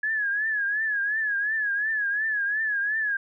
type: tone with vibrato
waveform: sine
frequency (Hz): 1690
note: G#6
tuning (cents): +30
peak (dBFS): -23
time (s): 0.03-3.17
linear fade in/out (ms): 5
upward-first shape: triangle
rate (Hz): 2.8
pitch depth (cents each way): 110
effects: none